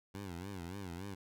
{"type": "tone with vibrato", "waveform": "15% pulse", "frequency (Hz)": 92.5, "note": "F#2", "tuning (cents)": 0, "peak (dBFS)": -36, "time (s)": [0.14, 1.15], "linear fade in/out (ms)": 10, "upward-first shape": "sine", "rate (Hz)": 3.5, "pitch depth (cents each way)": 160, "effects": []}